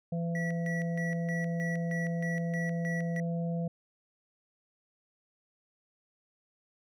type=harmonic tone; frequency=168.6 Hz; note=E3; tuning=39 cents sharp; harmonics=1 / 3 / 4; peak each=-30 / -40 / -42 dBFS; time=0.12-3.68 s; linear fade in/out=5 ms
type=tone with tremolo; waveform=triangle; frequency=1943 Hz; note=B6; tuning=29 cents flat; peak=-34 dBFS; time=0.35-3.2 s; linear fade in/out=2 ms; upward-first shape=square; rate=3.2 Hz; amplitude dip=80%
effects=none